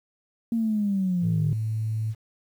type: linear sweep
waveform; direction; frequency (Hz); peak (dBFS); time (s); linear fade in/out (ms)
sine; down; 232.7 to 146.83; -21; 0.52-1.53; 2
type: tone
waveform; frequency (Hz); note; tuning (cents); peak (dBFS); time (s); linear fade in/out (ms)
sine; 110; A2; 0; -24; 1.21-2.15; 50
effects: tanh soft clip ceiling -15 dBFS + 9-bit